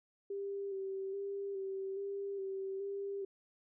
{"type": "tone with vibrato", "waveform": "sine", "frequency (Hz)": 392, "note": "G4", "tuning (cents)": 0, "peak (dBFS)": -37, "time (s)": [0.3, 3.25], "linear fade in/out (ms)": 5, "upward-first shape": "square", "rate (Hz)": 1.2, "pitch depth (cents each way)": 25, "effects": []}